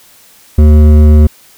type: tone with hard clipping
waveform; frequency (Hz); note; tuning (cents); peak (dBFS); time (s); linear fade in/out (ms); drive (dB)
sine; 75.7; D#2; -47; -3; 0.58-1.27; 5; 11
effects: white hiss -42 dBFS RMS until 1.57 s